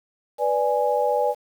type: chord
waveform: sine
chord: G# diminished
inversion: first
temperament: equal with one note detuned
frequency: 492.5 / 587.3 / 830.6 Hz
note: B4 / D5 / G#5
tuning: -5 / 0 / 0 cents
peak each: -23 dBFS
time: 0.38-1.35 s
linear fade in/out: 50 ms
effects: 8-bit